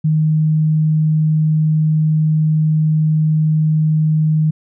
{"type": "tone", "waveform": "sine", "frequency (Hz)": 155.56, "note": "D#3", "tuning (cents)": 0, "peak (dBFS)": -11, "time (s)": [0.04, 4.51], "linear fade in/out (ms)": 10, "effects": []}